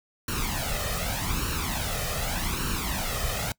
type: noise with flanger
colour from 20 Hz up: pink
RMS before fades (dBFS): -29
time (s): 0.28-3.52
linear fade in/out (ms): 2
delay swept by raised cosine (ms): 0.71 to 1.64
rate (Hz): 0.84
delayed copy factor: +0.7
effects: noise-tail reverb RT60 0.1 s tail -23 dB re dry